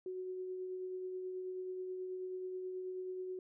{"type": "tone with tremolo", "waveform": "sine", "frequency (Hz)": 370, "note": "F#4", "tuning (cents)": 0, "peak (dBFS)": -38, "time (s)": [0.06, 3.39], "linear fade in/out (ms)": 2, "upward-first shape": "triangle", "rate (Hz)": 9.3, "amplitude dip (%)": 30, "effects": []}